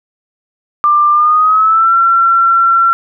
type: tone with pitch glide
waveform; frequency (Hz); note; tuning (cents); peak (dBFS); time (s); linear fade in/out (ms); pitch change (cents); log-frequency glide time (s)
sine; 1189 to 1357.9; D6 to F6; +21 to -49; -6; 0.84-2.93; 0; +230; 1.12-1.93
effects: none